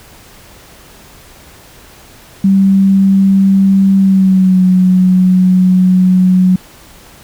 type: tone with pitch glide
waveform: sine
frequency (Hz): 194.1 to 184.16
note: G3 to F#3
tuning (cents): -17 to -8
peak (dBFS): -5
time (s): 2.44-6.56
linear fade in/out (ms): 5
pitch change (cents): -91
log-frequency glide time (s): 3.98-4.63
effects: pink hiss -39 dBFS RMS until 7.23 s